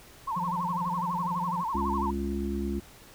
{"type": "tone with vibrato", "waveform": "sine", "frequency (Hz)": 987.8, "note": "B5", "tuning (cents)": 0, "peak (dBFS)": -28, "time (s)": [0.27, 2.11], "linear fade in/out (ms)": 10, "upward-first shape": "sine", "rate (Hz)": 12, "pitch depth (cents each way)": 200}
{"type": "tone with tremolo", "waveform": "triangle", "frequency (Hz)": 174.61, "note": "F3", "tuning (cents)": 0, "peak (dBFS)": -27, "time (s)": [0.36, 1.64], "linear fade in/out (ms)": 10, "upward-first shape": "triangle", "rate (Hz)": 18, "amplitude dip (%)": 85}
{"type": "harmonic tone", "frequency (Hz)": 69.1, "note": "C#2", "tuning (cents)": -5, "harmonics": [1, 3, 4, 5], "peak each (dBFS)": [-33, -32, -37, -34], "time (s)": [1.74, 2.8], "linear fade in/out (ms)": 10}
{"effects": ["pink hiss -52 dBFS RMS until 3.14 s"]}